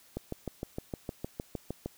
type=click train; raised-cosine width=2 ms; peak=-21 dBFS; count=12; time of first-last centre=0.17-1.86 s; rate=6.51 Hz; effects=white hiss -60 dBFS RMS until 1.97 s